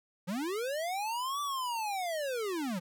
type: linear two-way sweep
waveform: square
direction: up then down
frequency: 164.81 to 1172 to 164.81 Hz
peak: -33 dBFS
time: 0.27-2.8 s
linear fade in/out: 20 ms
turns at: 1.41 s
effects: none